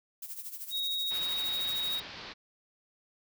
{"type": "noise with tremolo", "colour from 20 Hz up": "violet", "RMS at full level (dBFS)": -39, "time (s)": [0.22, 2], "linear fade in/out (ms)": 5, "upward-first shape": "sine", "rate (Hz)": 13, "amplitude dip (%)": 70}
{"type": "tone", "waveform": "sine", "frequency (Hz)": 3778, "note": "A#7", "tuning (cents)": 22, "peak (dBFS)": -30, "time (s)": [0.7, 2.02], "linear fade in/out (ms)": 50}
{"type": "low-pass noise", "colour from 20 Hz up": "white", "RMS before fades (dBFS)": -45, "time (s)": [1.1, 2.34], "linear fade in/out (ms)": 20, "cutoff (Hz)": 4800, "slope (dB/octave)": 48}
{"effects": []}